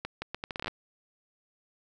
accelerating click train, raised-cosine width 0.3 ms, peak -18 dBFS, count 12, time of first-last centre 0.05-0.68 s, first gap 170 ms, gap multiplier 0.74, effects none

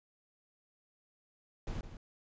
brown noise with echo, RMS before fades -38 dBFS, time 1.67-1.81 s, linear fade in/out 2 ms, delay 160 ms, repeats 1, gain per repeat -10 dB, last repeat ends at 1.97 s, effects resampled to 16000 Hz

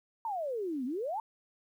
sine exponential two-way sweep, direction down then up, 940 to 239.4 to 940 Hz, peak -32 dBFS, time 0.25-1.2 s, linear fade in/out 2 ms, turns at 0.85 s, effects 11-bit

